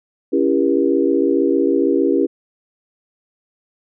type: chord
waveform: sine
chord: C# diminished seventh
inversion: none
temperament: just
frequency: 277.2 / 332.6 / 399.1 / 479 Hz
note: C#4 / E4 / G4 / Bb4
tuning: 0 / +16 / +31 / +47 cents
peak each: -18 / -18 / -18 / -21 dBFS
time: 0.32-2.27 s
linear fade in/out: 20 ms
effects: none